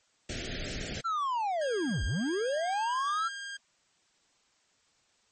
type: band-stop noise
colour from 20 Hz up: pink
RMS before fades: -36 dBFS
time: 0.29-1.01 s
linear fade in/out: 5 ms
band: 680 to 1500 Hz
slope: 48 dB/octave
type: linear two-way sweep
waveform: triangle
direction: down then up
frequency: 1381 to 43.65 to 1381 Hz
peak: -26 dBFS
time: 1.04-3.29 s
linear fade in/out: 20 ms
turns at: 2.04 s
type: tone with vibrato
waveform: sawtooth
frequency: 1616 Hz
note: G#6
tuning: 48 cents flat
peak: -34 dBFS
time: 1.61-3.57 s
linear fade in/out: 5 ms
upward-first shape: square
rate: 1.5 Hz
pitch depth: 8 cents each way
effects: white hiss -69 dBFS RMS until 5.31 s + MP3 32 kbps